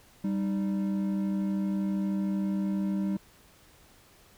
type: tone pair together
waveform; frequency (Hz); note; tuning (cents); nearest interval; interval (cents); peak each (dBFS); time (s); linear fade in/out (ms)
triangle; 196 / 308.7; G3 / D#4; 0 / -14; minor sixth; 786; -25 / -33; 0.24-3.17; 5
effects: pink hiss -58 dBFS RMS until 4.37 s